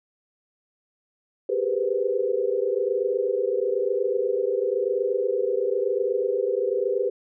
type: tone cluster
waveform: sine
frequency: 388.4 / 409.4 / 481.9 / 510 Hz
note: G4 / G#4 / B4 / C5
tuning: -16 / -25 / -43 / -44 cents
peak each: -27 dBFS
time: 1.49-7.1 s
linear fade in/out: 5 ms
effects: none